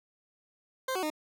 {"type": "tone with pitch steps", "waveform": "20% pulse", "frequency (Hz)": [522, 372.6, 306.7], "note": ["C5", "F#4", "D#4"], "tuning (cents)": [-4, 12, -25], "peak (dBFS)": -25, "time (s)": [0.88, 1.102], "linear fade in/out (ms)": 5, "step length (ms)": 74, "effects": []}